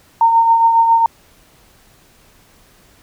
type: tone with tremolo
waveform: sine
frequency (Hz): 916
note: A#5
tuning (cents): -31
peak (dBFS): -6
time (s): 0.21-1.06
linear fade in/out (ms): 2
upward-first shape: triangle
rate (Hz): 7.3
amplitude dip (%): 50
effects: pink hiss -50 dBFS RMS until 3.02 s